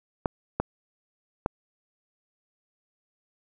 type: clicks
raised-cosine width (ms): 1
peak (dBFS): -10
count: 3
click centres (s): 0.258 / 0.6 / 1.461
effects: none